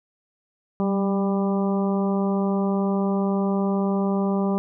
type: harmonic tone with a mistuned harmonic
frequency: 197.9 Hz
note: G3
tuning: 17 cents sharp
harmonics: 1 / 2 / 3 / 4 / 5 / 6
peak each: -21 / -27 / -31 / -33 / -35 / -37 dBFS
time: 0.8-4.58 s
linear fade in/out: 0 ms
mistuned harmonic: 1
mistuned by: -32 cents
effects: none